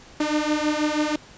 sawtooth beating tone pair, 299.1 / 305.3 Hz, D4 / D#4, +32 / -33 cents, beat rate 6.2 Hz, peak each -20 dBFS, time 0.2-1.16 s, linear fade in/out 5 ms, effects pink hiss -47 dBFS RMS until 1.37 s + resampled to 16000 Hz

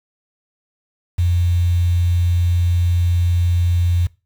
sine tone with quantisation, 87.31 Hz, F2, in tune, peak -13 dBFS, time 1.18-4.07 s, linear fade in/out 10 ms, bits 6, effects noise-tail reverb RT60 0.3 s tail -22 dB re dry

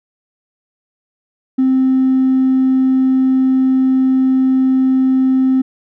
sine tone with hard clipping, 261.6 Hz, C4, in tune, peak -10 dBFS, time 1.58-5.62 s, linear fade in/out 10 ms, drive 1 dB, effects none

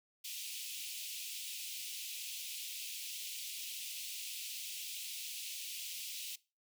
pink high-pass noise, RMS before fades -44 dBFS, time 0.24-6.36 s, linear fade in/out 10 ms, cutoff 2500 Hz, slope 48 dB/octave, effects noise-tail reverb RT60 0.3 s tail -21 dB re dry

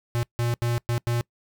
square tone bursts at uneven times, 119 Hz, A#2, 36 cents sharp, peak -23 dBFS, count 5, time 0.15-0.23 / 0.39-0.54 / 0.62-0.78 / 0.89-0.98 / 1.07-1.21 s, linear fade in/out 0 ms, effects noise-tail reverb RT60 0.1 s tail -24 dB re dry

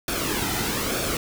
pink noise with flanger, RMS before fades -26 dBFS, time 0.08-1.17 s, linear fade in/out 2 ms, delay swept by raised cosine 1 to 1.82 ms, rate 1.1 Hz, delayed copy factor -0.6, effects none

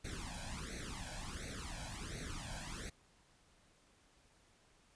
pink noise with flanger, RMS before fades -45 dBFS, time 0.04-2.9 s, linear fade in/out 10 ms, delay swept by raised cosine 0.48 to 1.27 ms, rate 1.4 Hz, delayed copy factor +1, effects pink hiss -69 dBFS RMS until 4.95 s + resampled to 22050 Hz

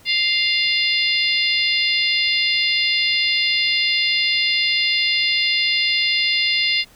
harmonic tone with a mistuned harmonic, 698.5 Hz, F5, in tune, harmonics 3 / 4 / 5 / 6 / 7, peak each -21 / -22 / -23 / -24 / -24 dBFS, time 0.05-6.85 s, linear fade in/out 50 ms, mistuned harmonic 5, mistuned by +18 cents, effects pink hiss -50 dBFS RMS until 6.95 s

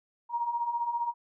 sine beating tone pair, 932.3 / 947.3 Hz, A#5 / A#5, 0 / +28 cents, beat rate 15 Hz, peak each -35 / -29 dBFS, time 0.29-1.14 s, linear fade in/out 50 ms, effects none

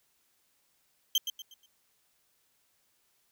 35% pulse tone with echo, 3136 Hz, G7, in tune, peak -21 dBFS, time 1.15-1.18 s, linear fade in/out 2 ms, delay 120 ms, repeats 4, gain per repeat -9 dB, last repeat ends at 1.66 s, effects white hiss -72 dBFS RMS until 3.31 s

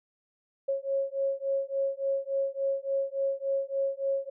sine beating tone pair, 545 / 548.5 Hz, C#5 / C#5, -29 / -18 cents, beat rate 3.5 Hz, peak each -30 / -30 dBFS, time 0.68-4.3 s, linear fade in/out 10 ms, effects none

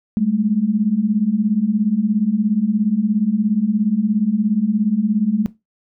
sine beating tone pair, 199.9 / 216.9 Hz, G3 / A3, +34 / -25 cents, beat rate 17 Hz, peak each -20 / -16 dBFS, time 0.17-5.46 s, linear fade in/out 0 ms, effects noise-tail reverb RT60 0.2 s tail -17 dB re dry

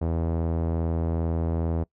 sawtooth tone with low-pass filter, 82.41 Hz, E2, in tune, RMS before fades -26 dBFS, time 0.01-1.84 s, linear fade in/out 10 ms, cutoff 650 Hz, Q 1.1, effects noise-tail reverb RT60 0.1 s tail -23 dB re dry

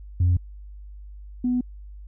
sine tone pair in turn, 88.7 / 247.9 Hz, F2 / B3, +27 / +7 cents, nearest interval octave + tritone, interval 1780 cents, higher second, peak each -14 / -19 dBFS, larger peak first, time 0.2-0.37 / 1.44-1.61 s, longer neither, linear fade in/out 5 ms, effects tanh soft clip ceiling -14 dBFS + added 50 Hz sine -38 dBFS peak until 2.07 s

